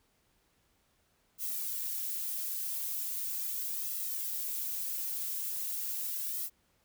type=noise with flanger; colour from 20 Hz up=violet; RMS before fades=-36 dBFS; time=1.38-6.5 s; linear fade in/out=50 ms; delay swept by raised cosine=1.5 to 4.4 ms; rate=0.39 Hz; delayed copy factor=+0.8; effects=pink hiss -72 dBFS RMS until 6.84 s